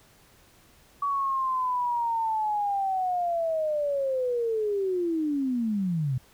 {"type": "linear sweep", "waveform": "sine", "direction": "down", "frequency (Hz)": [1137, 122.3], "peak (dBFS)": -24, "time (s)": [1.02, 6.18], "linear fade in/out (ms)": 5, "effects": ["pink hiss -58 dBFS RMS until 6.33 s"]}